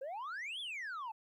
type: exponential two-way sweep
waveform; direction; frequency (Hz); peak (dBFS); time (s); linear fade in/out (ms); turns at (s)
sine; up then down; 508 to 3520 to 843; -37; 0.01-1.12; 10; 0.6
effects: tanh soft clip ceiling -39 dBFS + 13-bit